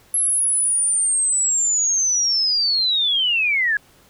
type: linear sweep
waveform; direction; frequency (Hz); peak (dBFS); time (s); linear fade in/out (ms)
sine; down; 11175 to 1641; -16; 0.14-3.77; 2
effects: pink hiss -53 dBFS RMS until 4.09 s